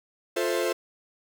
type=chord; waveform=45% pulse; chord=F major seventh; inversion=none; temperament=equal with one note detuned; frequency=351.5 / 440 / 523.3 / 659.3 Hz; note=F4 / A4 / C5 / E5; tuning=+11 / 0 / 0 / 0 cents; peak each=-29 / -30 / -29 / -33 dBFS; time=0.36-0.73 s; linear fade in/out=10 ms; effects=none